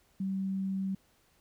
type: tone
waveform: sine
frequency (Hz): 192.3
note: G3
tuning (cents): -33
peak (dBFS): -30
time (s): 0.2-0.95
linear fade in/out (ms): 5
effects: pink hiss -68 dBFS RMS until 1.4 s